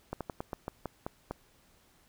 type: slowing click train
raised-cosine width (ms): 1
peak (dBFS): -21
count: 9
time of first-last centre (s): 0.13-1.31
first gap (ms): 77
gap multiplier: 1.18
effects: pink hiss -65 dBFS RMS until 2.08 s

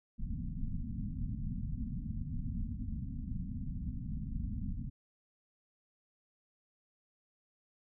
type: low-pass noise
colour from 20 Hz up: pink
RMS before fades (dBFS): -38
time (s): 0.18-4.9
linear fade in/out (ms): 20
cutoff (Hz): 260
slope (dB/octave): 96
effects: none

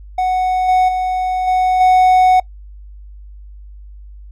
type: tone with level steps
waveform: triangle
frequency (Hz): 740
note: F#5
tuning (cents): 0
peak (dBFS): -11 / -7 / -13 / -9 / -5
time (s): 0.18-2.4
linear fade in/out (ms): 5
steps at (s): 0.68 / 0.88 / 1.47 / 1.8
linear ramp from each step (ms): 10
effects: noise-tail reverb RT60 0.1 s tail -23 dB re dry + added 50 Hz sine -33 dBFS peak until 4.31 s

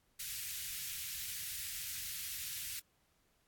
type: band-stop noise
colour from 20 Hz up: white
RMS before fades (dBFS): -42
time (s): 0.19-2.8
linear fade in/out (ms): 10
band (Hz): 130 to 1800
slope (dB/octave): 24
effects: pink hiss -75 dBFS RMS until 3.47 s + AAC 64 kbps

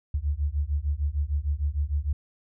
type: beating tone pair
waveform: sine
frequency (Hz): 69.7 / 76.3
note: C#2 / D#2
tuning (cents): +10 / -33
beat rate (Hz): 6.6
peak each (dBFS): -27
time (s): 0.14-2.13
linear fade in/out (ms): 5
effects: none

